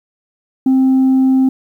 sine tone, 262.8 Hz, C4, 8 cents sharp, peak -6 dBFS, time 0.66-1.49 s, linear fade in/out 5 ms, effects tanh soft clip ceiling -7 dBFS + 8-bit

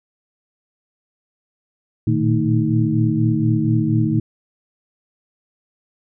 sine tone cluster, 114.1 / 118.3 / 154.3 / 223.2 / 315.8 Hz, A#2 / A#2 / D#3 / A3 / D#4, -37 / +26 / -14 / +25 / +26 cents, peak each -21 dBFS, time 2.07-4.2 s, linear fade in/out 5 ms, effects none

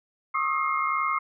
sine tone cluster, 1090 / 1240 / 1302 / 2131 Hz, C#6 / D#6 / E6 / C7, -29 / -6 / -22 / +31 cents, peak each -27 / -28 / -32 / -30 dBFS, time 0.34-1.19 s, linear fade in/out 10 ms, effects none

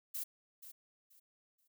violet noise with echo, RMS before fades -40 dBFS, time 0.14-0.24 s, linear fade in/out 10 ms, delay 480 ms, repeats 3, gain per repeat -12 dB, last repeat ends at 1.68 s, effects none

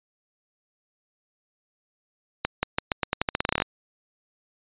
accelerating click train, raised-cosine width 0.3 ms, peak -6 dBFS, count 17, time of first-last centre 2.45-3.621 s, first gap 180 ms, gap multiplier 0.86, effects resampled to 8000 Hz

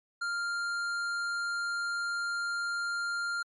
triangle tone with tanh clipping, 1396.9 Hz, F6, in tune, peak -32 dBFS, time 0.21-3.43 s, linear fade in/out 10 ms, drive 16 dB, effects MP3 48 kbps

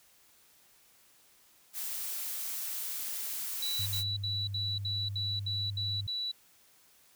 blue noise, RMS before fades -37 dBFS, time 1.73-4.04 s, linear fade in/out 50 ms
sine tone bursts, 3942 Hz, B7, 4 cents flat, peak -32 dBFS, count 9, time 3.62-6.316 s, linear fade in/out 5 ms, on 240 ms, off 67 ms
sine tone, 99.9 Hz, G2, 33 cents sharp, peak -35 dBFS, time 3.79-6.07 s, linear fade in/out 5 ms
effects white hiss -63 dBFS RMS until 7.15 s

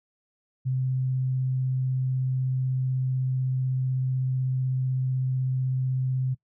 sine tone with vibrato, 129.7 Hz, C3, 15 cents flat, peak -23 dBFS, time 0.65-6.35 s, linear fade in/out 20 ms, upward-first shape triangle, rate 16 Hz, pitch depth 9 cents each way, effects noise-tail reverb RT60 0.1 s tail -21 dB re dry

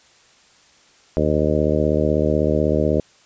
harmonic tone, 76.1 Hz, D#2, 38 cents flat, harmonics 1 / 2 / 3 / 4 / 5 / 6 / 7 / 8, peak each -24 / -24 / -24 / -24 / -24 / -24 / -24 / -24 dBFS, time 1.17-3 s, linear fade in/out 0 ms, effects white hiss -53 dBFS RMS until 3.25 s + resampled to 16000 Hz

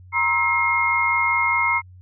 sine tone cluster, 949 / 1054 / 1309 / 2141 Hz, A#5 / C6 / E6 / C7, +31 / +12 / -13 / +39 cents, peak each -23 / -26 / -27 / -19 dBFS, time 0.12-1.82 s, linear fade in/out 50 ms, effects added 91 Hz sine -42 dBFS peak until 2.01 s

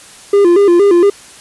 triangle tone with vibrato, 374 Hz, F#4, 19 cents sharp, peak -3 dBFS, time 0.33-1.1 s, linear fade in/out 5 ms, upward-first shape square, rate 4.3 Hz, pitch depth 130 cents each way, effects white hiss -37 dBFS RMS until 1.4 s + resampled to 24000 Hz

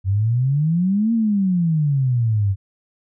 sine exponential two-way sweep, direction up then down, 92.5 to 233.1 to 94.6 Hz, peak -15 dBFS, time 0.04-2.56 s, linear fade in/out 50 ms, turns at 1.13 s, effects none

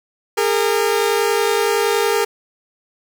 sawtooth tone pair together, 407.8 / 458.5 Hz, G#4 / A#4, -32 / -29 cents, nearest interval major second, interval 203 cents, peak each -14 dBFS, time 0.37-2.25 s, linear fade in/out 10 ms, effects 7-bit

